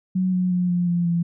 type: tone with pitch steps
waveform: sine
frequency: 185.4 / 182.32 / 179.29 / 176.31 / 173.38 / 170.5 Hz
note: F#3 / F#3 / F3 / F3 / F3 / F3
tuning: +4 / -25 / +46 / +17 / -12 / -41 cents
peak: -18 dBFS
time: 0.15-1.23 s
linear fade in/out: 10 ms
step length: 180 ms
effects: none